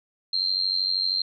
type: tone with amplitude modulation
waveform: sine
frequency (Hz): 4168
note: C8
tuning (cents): -7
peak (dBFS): -18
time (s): 0.33-1.22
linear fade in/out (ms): 5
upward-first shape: sine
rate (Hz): 92.9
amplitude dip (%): 90
effects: none